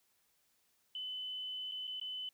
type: tone with dropouts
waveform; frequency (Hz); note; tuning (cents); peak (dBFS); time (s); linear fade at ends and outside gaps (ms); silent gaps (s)
sine; 3019; F#7; +34; -39; 0.95-2.29; 2; 1.714-1.719 / 1.871-1.876 / 1.999-2.013
effects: white hiss -75 dBFS RMS until 2.33 s